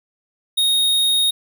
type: tone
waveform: square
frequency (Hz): 3729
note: A#7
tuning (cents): 0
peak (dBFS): -15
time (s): 0.57-1.31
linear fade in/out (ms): 10
effects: none